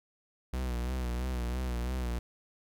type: tone with vibrato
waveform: 45% pulse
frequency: 61.74 Hz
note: B1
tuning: in tune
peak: -31 dBFS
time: 0.53-2.19 s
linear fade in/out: 5 ms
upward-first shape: sine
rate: 3 Hz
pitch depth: 67 cents each way
effects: 12-bit